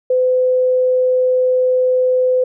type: tone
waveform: sine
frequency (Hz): 508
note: B4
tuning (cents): +49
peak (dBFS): -11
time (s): 0.1-2.44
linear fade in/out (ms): 5
effects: none